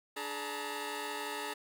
15% pulse tone cluster, 293.4 / 423.4 / 898 / 964 Hz, D4 / G#4 / A5 / B5, -2 / +33 / +35 / -42 cents, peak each -39 / -34 / -36 / -38 dBFS, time 0.16-1.54 s, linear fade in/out 10 ms, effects none

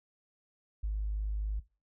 triangle tone with tanh clipping, 51.91 Hz, G#1, in tune, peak -30 dBFS, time 0.83-1.6 s, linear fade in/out 10 ms, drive 4 dB, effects noise-tail reverb RT60 0.3 s tail -20 dB re dry

